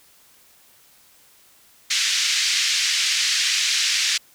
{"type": "band-pass noise", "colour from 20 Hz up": "white", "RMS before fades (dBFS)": -21, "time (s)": [1.9, 4.18], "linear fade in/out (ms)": 10, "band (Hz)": [1900, 6200], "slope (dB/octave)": 24, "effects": ["white hiss -54 dBFS RMS until 4.34 s"]}